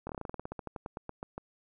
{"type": "slowing click train", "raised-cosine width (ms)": 1, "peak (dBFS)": -24, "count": 20, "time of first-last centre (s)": [0.07, 1.38], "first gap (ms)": 23, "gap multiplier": 1.11, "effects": []}